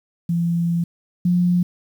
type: tone pair in turn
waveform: sine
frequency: 170 / 177.22 Hz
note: F3 / F3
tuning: -46 / +26 cents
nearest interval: minor second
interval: 72 cents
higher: second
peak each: -17 / -14 dBFS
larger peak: second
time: 0.29-0.84 / 1.25-1.63 s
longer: first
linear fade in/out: 5 ms
effects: 8-bit